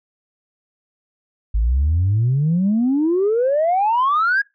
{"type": "exponential sweep", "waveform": "sine", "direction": "up", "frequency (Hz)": [50.6, 1671], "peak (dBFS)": -13, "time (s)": [1.54, 4.42], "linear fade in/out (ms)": 10, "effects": ["noise-tail reverb RT60 0.2 s tail -22 dB re dry", "tanh soft clip ceiling -11 dBFS"]}